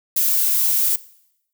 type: noise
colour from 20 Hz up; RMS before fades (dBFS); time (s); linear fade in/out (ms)
violet; -18; 0.16-0.96; 5
effects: noise-tail reverb RT60 0.8 s tail -20 dB re dry